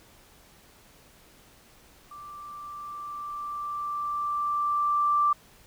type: tone with level ramp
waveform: sine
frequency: 1174.7 Hz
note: D6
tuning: in tune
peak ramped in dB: -41 to -19 dBFS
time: 2.11-5.33 s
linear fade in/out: 5 ms
effects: pink hiss -56 dBFS RMS until 5.66 s